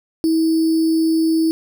sine tone with sample-and-hold, 322.6 Hz, E4, 37 cents flat, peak -13 dBFS, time 0.24-1.51 s, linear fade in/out 0 ms, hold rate 4900 Hz, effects none

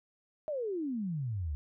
sine exponential sweep, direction down, 635 to 68.8 Hz, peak -32 dBFS, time 0.48-1.55 s, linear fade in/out 0 ms, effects none

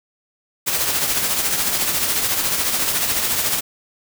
white noise with tremolo, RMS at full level -18 dBFS, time 0.66-3.61 s, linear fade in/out 20 ms, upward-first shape triangle, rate 14 Hz, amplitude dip 50%, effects none

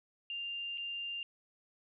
sine tone with dropouts, 2794 Hz, F7, in tune, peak -37 dBFS, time 0.3-1.23 s, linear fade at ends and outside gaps 1 ms, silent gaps 0.775-0.78 s, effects none

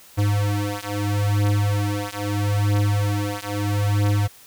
square beating tone pair, 102.1 / 102.87 Hz, G#2 / G#2, -29 / -16 cents, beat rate 0.77 Hz, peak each -23 dBFS, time 0.17-4.28 s, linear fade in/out 20 ms, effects white hiss -48 dBFS RMS until 4.46 s

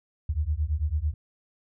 sine beating tone pair, 71.7 / 80.7 Hz, D2 / E2, -41 / -36 cents, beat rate 9 Hz, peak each -27 dBFS, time 0.29-1.14 s, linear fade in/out 5 ms, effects none

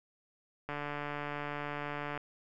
click train, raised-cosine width 0.5 ms, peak -23 dBFS, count 218, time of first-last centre 0.69-2.176 s, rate 146 Hz, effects none

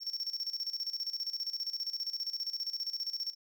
triangle tone with tremolo, 5460 Hz, F8, 40 cents flat, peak -31 dBFS, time 0-3.35 s, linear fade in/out 50 ms, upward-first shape square, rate 15 Hz, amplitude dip 75%, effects none

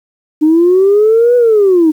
sine linear two-way sweep, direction up then down, 300.9 to 493.9 to 301.9 Hz, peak -4 dBFS, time 0.41-1.92 s, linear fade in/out 20 ms, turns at 1.36 s, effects tanh soft clip ceiling -1 dBFS + 7-bit

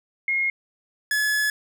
sine / 45% pulse tone pair in turn, 2149 / 1705.7 Hz, C7 / G#6, +46 / +46 cents, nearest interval major third, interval 400 cents, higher first, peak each -20 dBFS, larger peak neither, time 0.28-0.5 / 1.11-1.5 s, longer second, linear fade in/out 2 ms, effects none

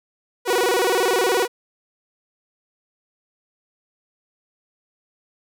sawtooth tone with vibrato, 425.2 Hz, G#4, 41 cents sharp, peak -13 dBFS, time 0.45-1.48 s, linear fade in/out 50 ms, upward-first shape square, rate 19 Hz, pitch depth 230 cents each way, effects none

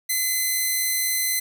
5% pulse tone, 2036 Hz, C7, 48 cents flat, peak -11 dBFS, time 0.09-1.4 s, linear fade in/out 10 ms, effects none

